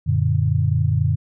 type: chord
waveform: sine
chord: Gb augmented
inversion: none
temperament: equal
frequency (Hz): 92.5 / 116.54 / 146.83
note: Gb2 / Bb2 / D3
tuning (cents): 0 / 0 / 0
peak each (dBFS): -20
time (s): 0.06-1.16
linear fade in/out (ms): 20
effects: none